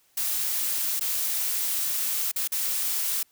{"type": "noise with dropouts", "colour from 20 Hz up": "blue", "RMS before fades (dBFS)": -27, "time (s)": [0.17, 3.23], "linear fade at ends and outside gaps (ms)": 5, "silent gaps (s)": [[0.996, 1.009], [2.316, 2.36], [2.476, 2.519]], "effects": ["white hiss -64 dBFS RMS until 3.31 s"]}